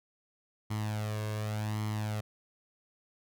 sawtooth tone with flanger, 106.9 Hz, A2, 49 cents flat, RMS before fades -34 dBFS, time 0.7-2.21 s, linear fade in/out 10 ms, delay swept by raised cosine 0.95 to 1.86 ms, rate 0.88 Hz, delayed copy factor +0.65, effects none

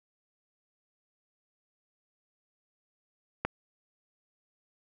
click, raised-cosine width 0.5 ms, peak -13 dBFS, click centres 3.45 s, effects none

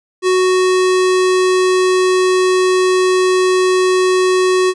square tone, 370 Hz, F#4, in tune, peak -11 dBFS, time 0.22-4.74 s, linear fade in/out 50 ms, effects resampled to 22050 Hz

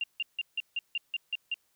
sine tone bursts, 2787 Hz, F7, 4 cents flat, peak -28 dBFS, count 9, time 0.01-1.542 s, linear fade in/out 2 ms, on 28 ms, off 160 ms, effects white hiss -72 dBFS RMS until 1.75 s

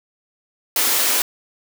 white high-pass noise, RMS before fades -18 dBFS, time 0.76-1.22 s, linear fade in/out 2 ms, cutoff 250 Hz, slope 48 dB/octave, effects none

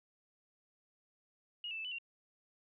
sine tone with pitch steps, 2879 / 2652 / 2632 / 2987 / 2759 Hz, F#7 / E7 / E7 / F#7 / F7, -48 / +10 / -3 / +16 / -22 cents, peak -39 dBFS, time 1.64-1.985 s, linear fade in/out 2 ms, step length 69 ms, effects none

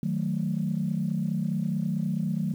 sine chord, D# diminished, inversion none, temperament equal, 155.56 / 185 / 220 Hz, D#3 / F#3 / A3, 0 / 0 / 0 cents, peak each -29 / -28 / -30 dBFS, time 0.03-2.54 s, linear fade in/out 2 ms, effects tanh soft clip ceiling -17 dBFS + 9-bit

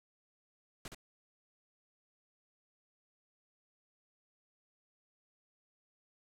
pink noise with echo, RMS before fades -45 dBFS, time 0.85-0.88 s, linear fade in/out 2 ms, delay 67 ms, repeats 1, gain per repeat -4 dB, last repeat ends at 0.947 s, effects low-pass 12000 Hz 12 dB/octave

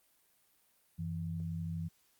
sine tone pair together, 92.5 / 164.81 Hz, F#2 / E3, 0 / 0 cents, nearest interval minor seventh, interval 1000 cents, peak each -40 / -37 dBFS, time 0.98-1.89 s, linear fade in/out 20 ms, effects white hiss -71 dBFS RMS until 2.19 s + Opus 32 kbps

